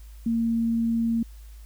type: tone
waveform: sine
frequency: 229.6 Hz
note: A#3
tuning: 26 cents flat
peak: -21 dBFS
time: 0.26-1.23 s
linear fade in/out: 5 ms
effects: added 53 Hz sine -41 dBFS peak until 1.65 s + white hiss -58 dBFS RMS until 1.65 s